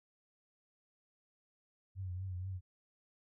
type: tone with vibrato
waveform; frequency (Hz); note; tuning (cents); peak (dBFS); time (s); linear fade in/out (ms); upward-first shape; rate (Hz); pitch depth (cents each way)
sine; 92.5; F#2; 0; -38; 1.95-2.61; 50; triangle; 4.2; 77
effects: none